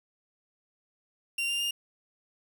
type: tone with pitch steps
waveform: 40% pulse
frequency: 2768 / 2794 / 2820 Hz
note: F7 / F7 / F7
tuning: -16 / 0 / +16 cents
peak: -27 dBFS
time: 1.38-1.71 s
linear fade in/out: 5 ms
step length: 110 ms
effects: 9-bit